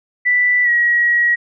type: tone with pitch glide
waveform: sine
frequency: 1975.5 to 1907.1 Hz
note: B6 to A#6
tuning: 0 to +39 cents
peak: -11 dBFS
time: 0.25-1.36 s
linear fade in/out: 20 ms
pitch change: -61 cents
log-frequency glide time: 0.64-0.69 s
effects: none